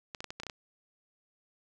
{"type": "clicks", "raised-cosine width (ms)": 0.2, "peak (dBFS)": -22, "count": 8, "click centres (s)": [0.148, 0.205, 0.243, 0.305, 0.4, 0.434, 0.467, 0.498], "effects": []}